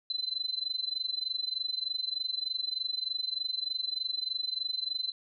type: tone with amplitude modulation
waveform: sine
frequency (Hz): 4048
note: B7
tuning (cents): +42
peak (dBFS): -27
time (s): 0.1-5.12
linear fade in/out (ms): 2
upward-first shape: sine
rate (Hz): 23.3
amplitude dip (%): 90
effects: none